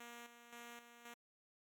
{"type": "tone with tremolo", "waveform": "5% pulse", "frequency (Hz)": 237.2, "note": "A#3", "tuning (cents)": 30, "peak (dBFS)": -40, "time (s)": [0, 1.14], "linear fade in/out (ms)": 5, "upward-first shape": "square", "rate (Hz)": 1.9, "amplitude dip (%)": 60, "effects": ["MP3 96 kbps"]}